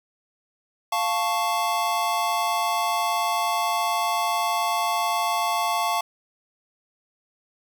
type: chord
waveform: square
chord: F augmented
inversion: none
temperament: equal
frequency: 698.5 / 880 / 1108.7 Hz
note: F5 / A5 / C#6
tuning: 0 / 0 / 0 cents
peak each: -27 dBFS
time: 0.92-6.01 s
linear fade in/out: 5 ms
effects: none